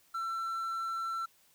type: tone with quantisation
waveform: triangle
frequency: 1344 Hz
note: E6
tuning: 33 cents sharp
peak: -31 dBFS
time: 0.14-1.26 s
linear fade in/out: 10 ms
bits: 10
effects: white hiss -66 dBFS RMS until 1.54 s